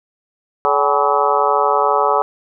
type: harmonic tone with a mistuned harmonic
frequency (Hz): 142.6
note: C#3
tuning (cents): +49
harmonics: 3 / 4 / 5 / 6 / 7 / 8 / 9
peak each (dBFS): -20 / -20 / -20 / -20 / -20 / -20 / -20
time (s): 0.65-2.22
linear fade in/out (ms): 0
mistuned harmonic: 5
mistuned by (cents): +120
effects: none